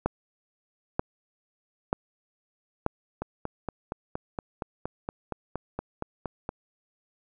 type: two click trains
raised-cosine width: 1 ms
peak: -10 / -17 dBFS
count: 4 / 15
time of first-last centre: 0.06-2.864 / 3.22-6.491 s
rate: 1.07 / 4.28 Hz
effects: none